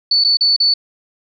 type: tone with dropouts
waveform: sine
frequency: 4474 Hz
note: C#8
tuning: 15 cents sharp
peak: -10 dBFS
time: 0.11-0.74 s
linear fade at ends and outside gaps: 5 ms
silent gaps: 0.24-0.246 / 0.371-0.408 / 0.564-0.601 s
effects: none